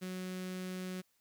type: tone with notch filter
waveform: sawtooth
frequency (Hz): 184.4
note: F#3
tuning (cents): -6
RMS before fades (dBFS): -41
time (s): 0.01-1.02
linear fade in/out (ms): 20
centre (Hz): 850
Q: 1.1
effects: white hiss -75 dBFS RMS until 1.2 s